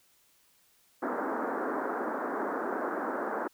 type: band-pass noise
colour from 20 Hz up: pink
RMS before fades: -33 dBFS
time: 1.02-3.48 s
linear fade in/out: 10 ms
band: 240 to 1600 Hz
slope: 48 dB/octave
effects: white hiss -66 dBFS RMS until 3.53 s